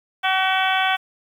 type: harmonic tone with a mistuned harmonic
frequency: 378.6 Hz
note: F#4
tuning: 40 cents sharp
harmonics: 2 / 3 / 4 / 5 / 6 / 7 / 8 / 9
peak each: -21 / -27 / -23 / -29 / -27 / -29 / -29 / -28 dBFS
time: 0.23-0.97 s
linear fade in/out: 20 ms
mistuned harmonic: 8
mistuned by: +27 cents
effects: 8-bit